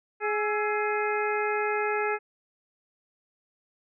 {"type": "harmonic tone with a mistuned harmonic", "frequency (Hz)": 419.9, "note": "G#4", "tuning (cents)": 19, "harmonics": [1, 2, 3, 4, 5, 6], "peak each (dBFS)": [-28, -31, -33, -34, -35, -36], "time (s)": [0.2, 2.19], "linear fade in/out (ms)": 50, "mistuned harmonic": 3, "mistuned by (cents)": 87, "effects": []}